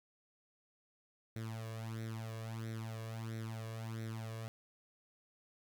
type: tone with flanger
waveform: sawtooth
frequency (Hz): 112.1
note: A2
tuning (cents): +33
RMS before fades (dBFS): -43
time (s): 1.36-4.48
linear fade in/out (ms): 0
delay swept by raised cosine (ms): 0.51 to 1.81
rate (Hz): 1.5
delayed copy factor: +0.75
effects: none